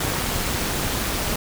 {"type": "noise with amplitude modulation", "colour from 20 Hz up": "pink", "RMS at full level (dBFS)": -22, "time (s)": [0, 1.36], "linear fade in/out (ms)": 5, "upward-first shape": "sine", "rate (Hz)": 200, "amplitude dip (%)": 55, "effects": []}